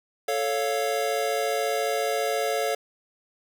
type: chord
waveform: square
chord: A augmented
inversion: none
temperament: equal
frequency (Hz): 440 / 554.4 / 698.5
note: A4 / C#5 / E#5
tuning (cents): 0 / 0 / 0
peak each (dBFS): -29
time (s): 0.28-2.75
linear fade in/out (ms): 5
effects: none